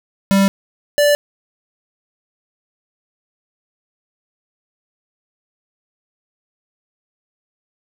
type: tone pair in turn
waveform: square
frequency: 196 / 584.1 Hz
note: G3 / D5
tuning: 0 / -10 cents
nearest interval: octave + perfect fifth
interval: 1890 cents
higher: second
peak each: -11 dBFS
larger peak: neither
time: 0.31-0.48 / 0.98-1.15 s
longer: neither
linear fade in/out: 0 ms
effects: none